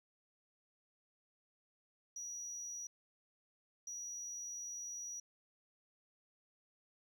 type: tone bursts at uneven times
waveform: sine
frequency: 5810 Hz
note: F#8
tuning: 32 cents flat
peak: -40 dBFS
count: 2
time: 2.16-2.87 / 3.87-5.2 s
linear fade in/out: 5 ms
effects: tanh soft clip ceiling -42 dBFS + 13-bit